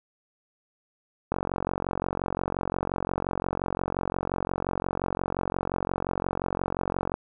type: click train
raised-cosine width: 1 ms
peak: -13 dBFS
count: 267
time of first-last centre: 1.32-7.141 s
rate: 45.7 Hz
effects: none